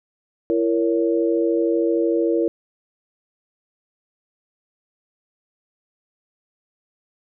sine chord, A# diminished, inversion second, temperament just, 335.6 / 466.2 / 559.4 Hz, E4 / A#4 / C#5, +31 / 0 / +16 cents, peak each -19 / -21 / -25 dBFS, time 0.5-2.48 s, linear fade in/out 0 ms, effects none

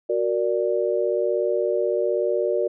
sine chord, Gb augmented, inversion none, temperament equal, 370 / 466.2 / 587.3 Hz, Gb4 / Bb4 / D5, 0 / 0 / 0 cents, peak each -24 dBFS, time 0.09-2.68 s, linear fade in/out 10 ms, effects none

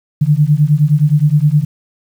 sine beating tone pair, 144.4 / 154 Hz, D3 / D#3, -29 / -17 cents, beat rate 9.6 Hz, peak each -11 dBFS, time 0.21-1.65 s, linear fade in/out 10 ms, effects 7-bit

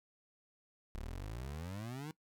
25% pulse exponential sweep, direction up, 34.06 to 160.3 Hz, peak -38 dBFS, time 0.95-2.11 s, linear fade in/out 0 ms, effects noise-tail reverb RT60 0.1 s tail -20 dB re dry

